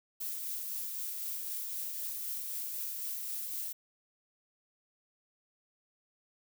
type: noise with tremolo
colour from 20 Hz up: violet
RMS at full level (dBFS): -37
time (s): 0.2-3.73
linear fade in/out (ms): 10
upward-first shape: triangle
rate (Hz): 3.9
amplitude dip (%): 30
effects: none